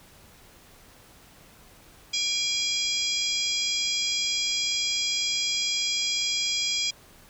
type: harmonic tone with a mistuned harmonic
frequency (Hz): 822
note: G#5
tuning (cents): -18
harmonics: 3 / 4 / 5 / 6 / 7 / 8 / 9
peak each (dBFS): -32 / -29 / -38 / -29 / -34 / -37 / -36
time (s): 2.13-6.91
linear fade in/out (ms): 10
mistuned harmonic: 3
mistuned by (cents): -59
effects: pink hiss -53 dBFS RMS until 7.29 s